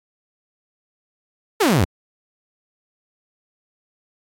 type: exponential sweep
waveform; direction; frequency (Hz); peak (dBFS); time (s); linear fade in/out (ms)
sawtooth; down; 475.9 to 75.8; -10; 1.6-1.85; 10
effects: AAC 48 kbps